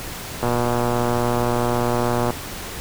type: click train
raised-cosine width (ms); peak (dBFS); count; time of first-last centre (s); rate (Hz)
1; -7; 226; 0.43-2.305; 120
effects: pink hiss -32 dBFS RMS until 2.8 s